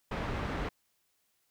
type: low-pass noise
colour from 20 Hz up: pink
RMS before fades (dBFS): -35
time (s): 0.11-0.69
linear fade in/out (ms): 5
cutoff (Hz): 2100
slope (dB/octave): 12
effects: white hiss -75 dBFS RMS until 1.5 s

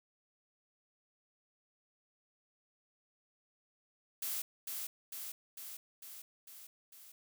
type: noise with echo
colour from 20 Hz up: blue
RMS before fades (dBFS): -38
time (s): 4.22-4.42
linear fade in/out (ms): 5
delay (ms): 450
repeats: 6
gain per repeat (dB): -3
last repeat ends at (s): 7.12
effects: none

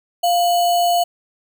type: tone with sample-and-hold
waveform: sine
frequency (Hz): 698.5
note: F5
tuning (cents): 0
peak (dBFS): -13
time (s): 0.23-1.04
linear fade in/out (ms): 10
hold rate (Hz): 3675
effects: none

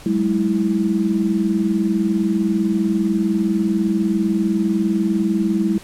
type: tone cluster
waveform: sine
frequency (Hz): 192.4 / 212.4 / 327.6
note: G3 / G#3 / E4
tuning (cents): -32 / +39 / -11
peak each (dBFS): -20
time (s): 0.06-5.78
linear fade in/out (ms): 2
effects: pink hiss -41 dBFS RMS until 5.83 s + low-pass 12000 Hz 12 dB/octave

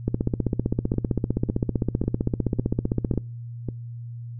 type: two click trains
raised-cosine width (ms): 3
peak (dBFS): -9 / -15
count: 49 / 6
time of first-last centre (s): 0.08-3.177 / 0.94-3.687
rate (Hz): 15.5 / 1.82
effects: noise-tail reverb RT60 0.4 s tail -26 dB re dry + added 118 Hz sine -33 dBFS peak until 4.39 s

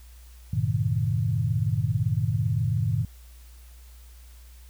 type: chord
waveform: sine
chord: F# diminished seventh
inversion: none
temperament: equal with one note detuned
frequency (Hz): 92.5 / 110 / 128.19 / 155.56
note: F#2 / A2 / C3 / Eb3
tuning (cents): 0 / 0 / -35 / 0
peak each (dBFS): -30 / -25 / -28 / -29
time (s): 0.53-3.05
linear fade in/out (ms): 5
effects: added 60 Hz sine -45 dBFS peak until 4.69 s + white hiss -57 dBFS RMS until 4.69 s

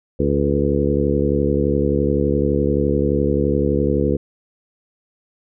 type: harmonic tone with a mistuned harmonic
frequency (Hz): 71.7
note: D2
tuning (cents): -41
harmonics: 1 / 2 / 3 / 4 / 5 / 6 / 7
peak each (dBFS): -23 / -23 / -23 / -23 / -23 / -23 / -23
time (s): 0.19-4.17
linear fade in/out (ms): 10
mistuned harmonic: 7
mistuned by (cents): -31
effects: none

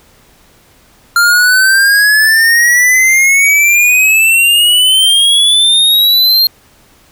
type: exponential sweep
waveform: square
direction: up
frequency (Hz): 1388 to 4231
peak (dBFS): -6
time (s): 1.16-6.47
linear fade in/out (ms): 2
effects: pink hiss -46 dBFS RMS until 7.11 s

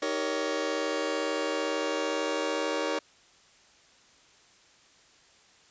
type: chord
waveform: sawtooth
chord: Eb dominant seventh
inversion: none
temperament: just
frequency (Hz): 311.1 / 388.9 / 466.7 / 560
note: Eb4 / G4 / Bb4 / Db5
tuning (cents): 0 / -14 / +2 / +18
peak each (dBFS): -30 / -32 / -29 / -28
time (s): 0.02-2.99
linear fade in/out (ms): 5
effects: white hiss -59 dBFS RMS until 5.7 s + resampled to 16000 Hz

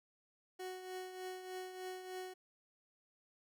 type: tone with tremolo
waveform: 30% pulse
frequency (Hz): 370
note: F#4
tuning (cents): 0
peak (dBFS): -39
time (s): 0.59-2.34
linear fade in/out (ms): 10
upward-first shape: triangle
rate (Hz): 3.3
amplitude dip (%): 60
effects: none

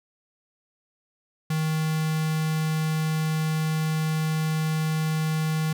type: tone with notch filter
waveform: square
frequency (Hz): 157.2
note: D#3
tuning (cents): +18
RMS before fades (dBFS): -25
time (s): 1.5-5.73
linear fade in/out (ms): 5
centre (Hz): 560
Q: 1.2
effects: none

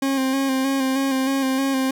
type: tone with vibrato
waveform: 40% pulse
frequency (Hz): 267.6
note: C4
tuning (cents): +39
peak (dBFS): -18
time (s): 0.02-1.91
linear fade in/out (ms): 5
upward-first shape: square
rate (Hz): 3.2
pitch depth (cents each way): 27
effects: none

